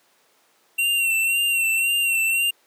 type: tone with vibrato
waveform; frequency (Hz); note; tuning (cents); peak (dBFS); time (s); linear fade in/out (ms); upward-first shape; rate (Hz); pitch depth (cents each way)
square; 2733; F7; -38; -19; 0.78-2.51; 10; sine; 1.9; 41
effects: pink hiss -60 dBFS RMS until 2.66 s + high-pass 400 Hz 12 dB/octave